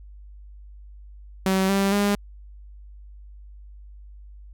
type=tone with pitch steps; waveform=sawtooth; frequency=190.2 / 196.57 / 203.1 Hz; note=F#3 / G3 / G#3; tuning=+48 / +5 / -38 cents; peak=-15 dBFS; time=1.46-2.15 s; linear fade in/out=2 ms; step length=230 ms; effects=added 50 Hz sine -41 dBFS peak until 4.53 s